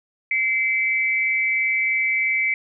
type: tone pair together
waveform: sine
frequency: 2076 / 2299 Hz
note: C7 / D7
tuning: -14 / -37 cents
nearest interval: major second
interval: 177 cents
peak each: -21 dBFS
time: 0.31-2.54 s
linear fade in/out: 2 ms
effects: none